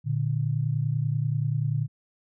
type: tone pair together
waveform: sine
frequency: 116.7 / 147.03 Hz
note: A#2 / D3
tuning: +2 / +2 cents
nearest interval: major third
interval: 400 cents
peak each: -26 dBFS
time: 0.04-1.88 s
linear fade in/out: 50 ms
effects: none